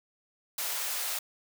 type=high-pass noise; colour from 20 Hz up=white; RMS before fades=-33 dBFS; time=0.58-1.19 s; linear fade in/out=5 ms; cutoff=530 Hz; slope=24 dB/octave; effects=none